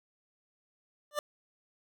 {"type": "tone with exponential growth", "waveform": "25% pulse", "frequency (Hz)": 592, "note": "D5", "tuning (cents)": 14, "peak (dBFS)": -22, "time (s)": [1.11, 1.19], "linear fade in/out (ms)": 1, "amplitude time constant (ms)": 17, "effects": []}